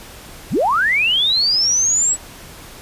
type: linear sweep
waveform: sine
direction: up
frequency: 51.91 to 7902 Hz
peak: -13 dBFS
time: 0.5-2.17 s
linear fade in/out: 50 ms
effects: pink hiss -38 dBFS RMS until 2.81 s + resampled to 32000 Hz